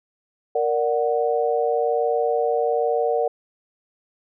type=chord; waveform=sine; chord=Bb augmented; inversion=none; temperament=equal; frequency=466.2 / 587.3 / 740 Hz; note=Bb4 / D5 / F#5; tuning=0 / 0 / 0 cents; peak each=-21 / -24 / -24 dBFS; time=0.55-3.28 s; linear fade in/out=5 ms; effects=none